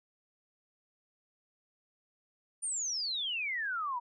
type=exponential sweep; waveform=sine; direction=down; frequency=9397 to 932.3 Hz; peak=-32 dBFS; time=2.62-4 s; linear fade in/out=20 ms; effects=none